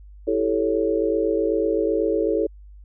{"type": "chord", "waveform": "sine", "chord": "A dominant seventh", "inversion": "second", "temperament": "equal", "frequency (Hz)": [329.6, 392, 440, 554.4], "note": ["E4", "G4", "A4", "C#5"], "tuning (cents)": [0, 0, 0, 0], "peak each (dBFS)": [-24, -26, -22, -26], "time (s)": [0.27, 2.47], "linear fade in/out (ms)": 10, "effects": ["added 50 Hz sine -41 dBFS peak until 2.84 s"]}